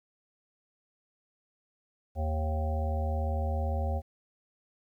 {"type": "harmonic tone", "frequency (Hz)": 77.78, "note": "D#2", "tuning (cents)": 0, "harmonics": [1, 3, 5, 7, 9, 10], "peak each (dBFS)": [-28, -41, -46, -38, -41, -40], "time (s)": [2.15, 4.02], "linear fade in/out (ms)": 50, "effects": ["11-bit"]}